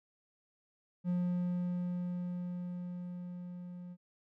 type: tone with level ramp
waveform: triangle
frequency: 177.8 Hz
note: F3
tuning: 31 cents sharp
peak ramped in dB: -27 to -42 dBFS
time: 1.04-3.97 s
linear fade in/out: 50 ms
effects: none